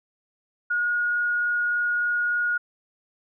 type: tone with frequency modulation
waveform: sine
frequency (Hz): 1441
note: F#6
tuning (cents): -46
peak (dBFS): -21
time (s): 0.7-2.58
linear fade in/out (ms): 10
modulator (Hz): 23.4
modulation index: 0.3
effects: none